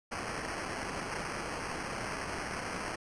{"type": "noise with sample-and-hold", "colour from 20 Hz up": "white", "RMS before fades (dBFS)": -38, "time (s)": [0.11, 2.96], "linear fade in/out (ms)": 10, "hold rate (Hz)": 3675, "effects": ["resampled to 22050 Hz"]}